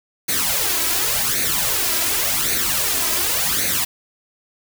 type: noise with flanger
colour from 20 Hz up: white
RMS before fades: -20 dBFS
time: 0.28-3.85 s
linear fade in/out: 10 ms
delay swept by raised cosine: 0.47 to 3.07 ms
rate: 0.89 Hz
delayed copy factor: +0.7
effects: none